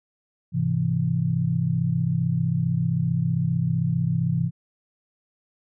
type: chord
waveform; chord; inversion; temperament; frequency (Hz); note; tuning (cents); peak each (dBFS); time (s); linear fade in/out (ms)
sine; Ab augmented; none; equal with one note detuned; 103.83 / 130.81 / 166.25; Ab2 / C3 / E3; 0 / 0 / +15; -29 / -24 / -23; 0.52-4.51; 50
effects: none